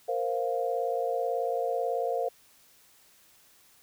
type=chord; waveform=sine; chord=Bb suspended second; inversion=none; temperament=just; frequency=466.2 / 524.4 / 699.2 Hz; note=Bb4 / C5 / F5; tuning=0 / +4 / +2 cents; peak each=-31 dBFS; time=0.08-2.29 s; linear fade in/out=10 ms; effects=white hiss -60 dBFS RMS until 3.82 s